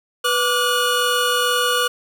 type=tone cluster; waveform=square; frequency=493.1 / 1166 / 1437 / 2929 Hz; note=B4 / D6 / F6 / F#7; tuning=-3 / -13 / +49 / -18 cents; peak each=-23 dBFS; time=0.24-1.88 s; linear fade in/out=10 ms; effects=7-bit